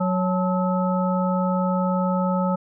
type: harmonic tone with a mistuned harmonic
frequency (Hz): 184.3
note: F#3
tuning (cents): -7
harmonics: 1 / 3 / 5 / 7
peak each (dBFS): -21 / -26 / -28 / -29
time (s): 0-2.56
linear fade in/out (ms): 10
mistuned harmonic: 5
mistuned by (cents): -89
effects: none